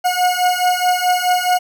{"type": "beating tone pair", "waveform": "40% pulse", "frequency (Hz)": [722, 726.7], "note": ["F#5", "F#5"], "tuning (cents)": [-43, -31], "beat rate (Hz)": 4.7, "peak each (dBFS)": -16, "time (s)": [0.04, 1.59], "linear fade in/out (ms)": 20, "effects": []}